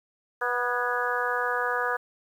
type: harmonic tone with a mistuned harmonic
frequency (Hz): 245.4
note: B3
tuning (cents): -11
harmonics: 2 / 3 / 4 / 5 / 6 / 7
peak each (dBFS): -31 / -34 / -32 / -31 / -31 / -31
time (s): 0.41-1.97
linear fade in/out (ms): 10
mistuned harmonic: 7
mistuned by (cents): -44
effects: 9-bit